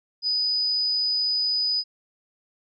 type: tone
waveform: sine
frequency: 4978 Hz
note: D#8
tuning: in tune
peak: -21 dBFS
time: 0.22-1.84 s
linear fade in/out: 50 ms
effects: none